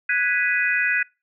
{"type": "chord", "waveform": "sine", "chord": "G# minor seventh", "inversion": "third", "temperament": "equal", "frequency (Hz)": [1480, 1661.2, 1975.5, 2489], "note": ["F#6", "G#6", "B6", "D#7"], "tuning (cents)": [0, 0, 0, 0], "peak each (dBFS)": -24, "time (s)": [0.09, 1.03], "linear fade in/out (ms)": 5, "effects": ["noise-tail reverb RT60 0.3 s tail -26 dB re dry"]}